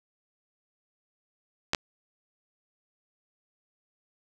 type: clicks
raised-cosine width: 0.2 ms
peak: -8 dBFS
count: 2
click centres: 1.734 / 1.748 s
effects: none